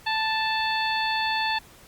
harmonic tone, 880 Hz, A5, in tune, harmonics 1 / 2 / 3 / 4 / 5, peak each -26 / -29 / -31 / -32 / -33 dBFS, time 0.06-1.59 s, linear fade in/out 10 ms, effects pink hiss -51 dBFS RMS until 1.87 s + Opus 48 kbps

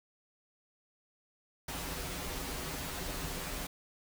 pink noise with comb filter, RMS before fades -39 dBFS, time 1.68-3.67 s, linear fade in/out 5 ms, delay 9.1 ms, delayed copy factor -0.95, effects none

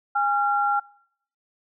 sine tone pair together, 817.6 / 1375 Hz, G#5 / F6, -27 / -27 cents, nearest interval major sixth, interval 900 cents, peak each -22 dBFS, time 0.15-0.8 s, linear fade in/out 10 ms, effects noise-tail reverb RT60 0.7 s tail -25 dB re dry

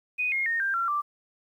sine tone with pitch steps, 2489 / 2142 / 1843.2 / 1586.2 / 1365 / 1174.7 Hz, D#7 / C7 / A#6 / G6 / F6 / D6, 0 / +40 / -20 / +20 / -40 / 0 cents, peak -24 dBFS, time 0.18-1.02 s, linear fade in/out 20 ms, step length 140 ms, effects 10-bit

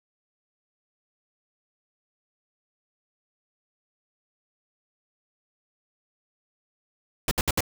pink noise bursts, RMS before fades -23 dBFS, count 4, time 7.28-7.606 s, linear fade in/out 2 ms, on 32 ms, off 66 ms, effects none

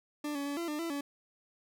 40% pulse tone with pitch steps, 296.1 / 282.3 / 285.4 / 339 / 299.3 / 334.3 / 284.3 Hz, D4 / C#4 / D4 / E4 / D4 / E4 / C#4, +14 / +32 / -49 / +49 / +33 / +24 / +44 cents, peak -33 dBFS, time 0.24-1.01 s, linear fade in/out 5 ms, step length 110 ms, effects none

